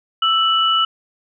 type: tone pair together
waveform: sine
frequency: 1322 / 2954 Hz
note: E6 / F#7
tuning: +5 / -3 cents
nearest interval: octave + major second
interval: 1392 cents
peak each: -16 dBFS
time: 0.22-0.85 s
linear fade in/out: 5 ms
effects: none